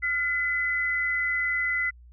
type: tone pair together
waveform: sine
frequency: 1410 / 2019 Hz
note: F6 / B6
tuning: +16 / +38 cents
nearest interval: tritone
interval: 622 cents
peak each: -32 / -24 dBFS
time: 0.02-1.91 s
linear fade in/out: 20 ms
effects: added 60 Hz sine -47 dBFS peak until 2.12 s